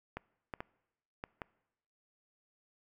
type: clicks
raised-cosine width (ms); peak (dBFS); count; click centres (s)
0.5; -24; 5; 0.17 / 0.538 / 0.605 / 1.239 / 1.418
effects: noise-tail reverb RT60 0.9 s tail -23 dB re dry